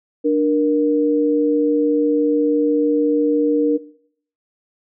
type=tone pair together; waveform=sine; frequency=296.1 / 470 Hz; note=D4 / A#4; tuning=+14 / +14 cents; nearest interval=minor sixth; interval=800 cents; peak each=-16 dBFS; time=0.24-3.78 s; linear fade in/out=20 ms; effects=noise-tail reverb RT60 0.6 s tail -19 dB re dry